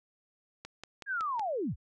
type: click train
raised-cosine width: 0.2 ms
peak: -25 dBFS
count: 5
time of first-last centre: 0.65-1.395 s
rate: 5.37 Hz
type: linear sweep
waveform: sine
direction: down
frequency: 1661.2 to 38.89 Hz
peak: -30 dBFS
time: 1.06-1.76 s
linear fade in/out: 50 ms
effects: none